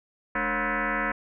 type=tone with frequency modulation; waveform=sine; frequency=212.9 Hz; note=G#3; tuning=43 cents sharp; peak=-24 dBFS; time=0.35-1.12 s; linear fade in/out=5 ms; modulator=253 Hz; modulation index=7.5; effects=none